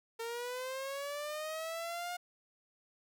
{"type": "linear sweep", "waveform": "sawtooth", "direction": "up", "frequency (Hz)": [454.1, 716], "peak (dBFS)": -34, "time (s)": [0.19, 2.17], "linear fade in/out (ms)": 10, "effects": []}